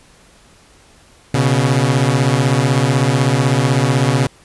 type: beating tone pair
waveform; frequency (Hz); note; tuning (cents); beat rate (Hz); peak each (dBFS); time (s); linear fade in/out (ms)
sawtooth; 123.47 / 139.47; B2 / C#3; 0 / +11; 16; -11; 1.34-4.27; 5
effects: pink hiss -48 dBFS RMS until 4.44 s + resampled to 24000 Hz